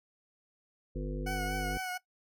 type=harmonic tone; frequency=50 Hz; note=G1; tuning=35 cents sharp; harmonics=1 / 3 / 5 / 7 / 9 / 10; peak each=-35 / -40 / -42 / -43 / -45 / -45 dBFS; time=0.95-1.78 s; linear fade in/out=10 ms
type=tone with vibrato; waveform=20% pulse; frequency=740 Hz; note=F#5; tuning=in tune; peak=-30 dBFS; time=1.26-1.98 s; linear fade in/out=10 ms; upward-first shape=triangle; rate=4.2 Hz; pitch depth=40 cents each way
effects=noise-tail reverb RT60 0.1 s tail -17 dB re dry